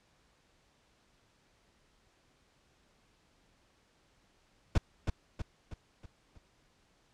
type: noise with echo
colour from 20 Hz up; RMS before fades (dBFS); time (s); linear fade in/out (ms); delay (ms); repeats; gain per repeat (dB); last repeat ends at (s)
brown; -24; 4.75-4.78; 5; 320; 5; -6; 6.38
effects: pink hiss -69 dBFS RMS until 7.13 s + low-pass 7000 Hz 12 dB/octave